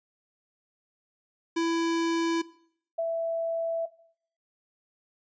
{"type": "tone pair in turn", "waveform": ["square", "sine"], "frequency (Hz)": [332.5, 662.3], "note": ["E4", "E5"], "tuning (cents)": [15, 8], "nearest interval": "octave", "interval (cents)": 1193, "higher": "second", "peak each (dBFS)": -25, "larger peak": "neither", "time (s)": [[1.56, 2.42], [2.98, 3.86]], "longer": "second", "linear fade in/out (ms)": 10, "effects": ["noise-tail reverb RT60 0.6 s tail -19 dB re dry", "resampled to 16000 Hz"]}